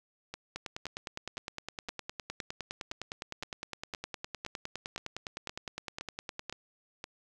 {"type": "two click trains", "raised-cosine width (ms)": 0.2, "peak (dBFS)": [-20, -22], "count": [59, 14], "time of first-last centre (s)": [[0.56, 6.497], [0.34, 7.041]], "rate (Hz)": [9.77, 1.94], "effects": []}